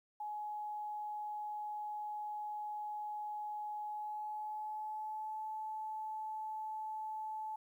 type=tone with pitch glide; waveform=sine; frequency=842 to 866.7 Hz; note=G#5 to A5; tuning=+24 to -26 cents; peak=-39 dBFS; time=0.2-7.56 s; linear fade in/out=5 ms; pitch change=+50 cents; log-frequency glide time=3.83-5.46 s; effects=12-bit